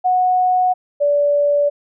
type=tone pair in turn; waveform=sine; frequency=734 / 578.6 Hz; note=F#5 / D5; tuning=-14 / -26 cents; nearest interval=major third; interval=412 cents; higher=first; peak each=-12 dBFS; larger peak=neither; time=0.04-0.74 / 1-1.7 s; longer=neither; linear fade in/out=20 ms; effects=none

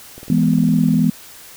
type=click train; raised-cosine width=2 ms; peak=-23 dBFS; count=18; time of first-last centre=0.18-1.043 s; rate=19.7 Hz
type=chord; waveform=sine; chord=E major; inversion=none; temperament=equal; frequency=164.81 / 207.7 / 246.9 Hz; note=E3 / G#3 / B3; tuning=0 / 0 / 0 cents; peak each=-16 / -17 / -16 dBFS; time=0.3-1.1 s; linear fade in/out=2 ms
effects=white hiss -40 dBFS RMS until 1.56 s

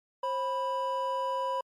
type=tone pair together; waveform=triangle; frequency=533.6 / 987.8 Hz; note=C5 / B5; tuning=+34 / 0 cents; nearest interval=major seventh; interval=1066 cents; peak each=-31 / -28 dBFS; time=0.23-1.61 s; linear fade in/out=5 ms; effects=MP3 64 kbps

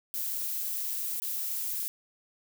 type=noise with dropouts; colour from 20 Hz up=violet; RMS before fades=-33 dBFS; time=0.14-1.88 s; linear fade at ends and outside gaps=0 ms; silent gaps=1.2-1.221 s; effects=none

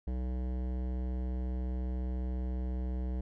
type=tone with hard clipping; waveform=sine; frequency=62.8 Hz; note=B1; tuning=30 cents sharp; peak=-34 dBFS; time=0.07-3.21 s; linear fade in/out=5 ms; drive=16 dB; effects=none

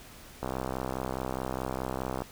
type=click train; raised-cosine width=1 ms; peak=-18 dBFS; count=117; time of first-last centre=0.43-2.22 s; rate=64.8 Hz; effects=pink hiss -50 dBFS RMS until 2.31 s

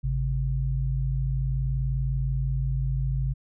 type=tone pair together; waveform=sine; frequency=52.98 / 133.5 Hz; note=G#1 / C3; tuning=+35 / +35 cents; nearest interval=octave + major third; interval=1600 cents; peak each=-26 dBFS; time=0.03-3.34 s; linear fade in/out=20 ms; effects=none

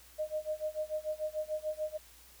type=tone with tremolo; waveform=sine; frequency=616 Hz; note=D#5; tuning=17 cents flat; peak=-30 dBFS; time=0.18-1.98 s; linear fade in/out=20 ms; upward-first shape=sine; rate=6.8 Hz; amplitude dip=95%; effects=added 60 Hz sine -62 dBFS peak until 2.4 s + white hiss -58 dBFS RMS until 2.4 s

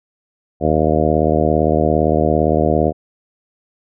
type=harmonic tone; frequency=77.6 Hz; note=D#2; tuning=4 cents flat; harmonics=1 / 2 / 3 / 4 / 5 / 6 / 7 / 8 / 9; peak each=-21 / -21 / -21 / -21 / -21 / -21 / -21 / -21 / -21 dBFS; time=0.6-2.93 s; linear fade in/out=50 ms; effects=none

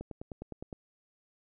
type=click train; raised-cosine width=2 ms; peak=-27 dBFS; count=8; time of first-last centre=0.01-0.728 s; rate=9.75 Hz; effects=none

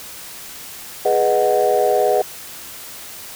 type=chord; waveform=sine; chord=G# minor seventh; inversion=none; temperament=equal; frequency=415.3 / 493.9 / 622.3 / 740 Hz; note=G#4 / B4 / D#5 / F#5; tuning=0 / 0 / 0 / 0 cents; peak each=-18 dBFS; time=1.05-2.22 s; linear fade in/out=5 ms; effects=tanh soft clip ceiling -6 dBFS + white hiss -35 dBFS RMS until 3.35 s

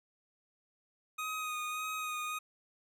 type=tone with vibrato; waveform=25% pulse; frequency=1247 Hz; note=D#6; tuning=3 cents sharp; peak=-32 dBFS; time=1.18-2.39 s; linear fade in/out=10 ms; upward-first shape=sine; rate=1.7 Hz; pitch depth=22 cents each way; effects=none

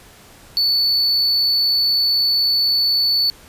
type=tone; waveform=triangle; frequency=4468 Hz; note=C#8; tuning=13 cents sharp; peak=-13 dBFS; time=0.57-3.3 s; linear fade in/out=0 ms; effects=pink hiss -45 dBFS RMS until 3.48 s + resampled to 32000 Hz

